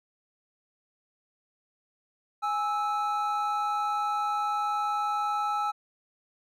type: tone pair together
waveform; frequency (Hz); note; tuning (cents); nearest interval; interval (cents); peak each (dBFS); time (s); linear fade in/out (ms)
triangle; 830.6 / 1311; G#5 / E6; 0 / -10; minor sixth; 790; -27; 2.42-5.72; 20
effects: none